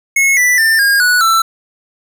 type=tone with pitch steps; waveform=square; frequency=2180 / 1976.1 / 1791.3 / 1623.7 / 1471.9 / 1334.2 Hz; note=C#7 / B6 / A6 / G#6 / F#6 / E6; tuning=-29 / 0 / +31 / -40 / -9 / +20 cents; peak=-9 dBFS; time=0.16-1.42 s; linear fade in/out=5 ms; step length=210 ms; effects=none